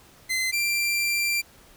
sawtooth tone pair in turn, 2059 / 2364 Hz, C7 / D7, -28 / +11 cents, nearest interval major second, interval 239 cents, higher second, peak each -20 / -19 dBFS, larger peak second, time 0.29-0.52 / 0.52-1.42 s, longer second, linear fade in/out 20 ms, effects pink hiss -53 dBFS RMS until 1.76 s

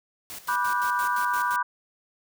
white noise with tremolo, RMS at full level -38 dBFS, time 0.3-1.56 s, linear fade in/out 0 ms, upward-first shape square, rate 5.8 Hz, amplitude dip 75%
sine chord, G major seventh, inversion first, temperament just, 980 / 1176 / 1470 / 1568 Hz, B5 / D6 / F#6 / G6, -14 / +2 / -12 / 0 cents, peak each -25 / -29 / -30 / -31 dBFS, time 0.48-1.63 s, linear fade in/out 10 ms
effects none

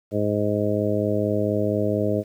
harmonic tone, 104.3 Hz, G#2, 8 cents sharp, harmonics 1 / 2 / 3 / 4 / 5 / 6, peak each -27 / -27 / -27 / -27 / -27 / -27 dBFS, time 0.11-2.24 s, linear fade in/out 50 ms, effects 9-bit

